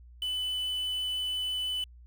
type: tone with quantisation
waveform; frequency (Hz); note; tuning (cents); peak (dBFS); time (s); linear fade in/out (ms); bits
triangle; 2998; F#7; +22; -28; 0.22-1.84; 2; 8
effects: added 60 Hz sine -49 dBFS peak until 2.06 s